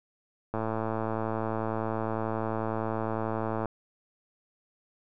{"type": "click train", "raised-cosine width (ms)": 1, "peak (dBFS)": -17, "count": 347, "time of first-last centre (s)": [0.54, 3.657], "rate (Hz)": 111, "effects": []}